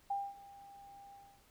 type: tone with ADSR envelope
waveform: sine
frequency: 798 Hz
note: G5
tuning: 31 cents sharp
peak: -32 dBFS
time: 0.1-1.43 s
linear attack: 7 ms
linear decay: 230 ms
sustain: -20 dB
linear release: 300 ms
effects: pink hiss -67 dBFS RMS until 1.5 s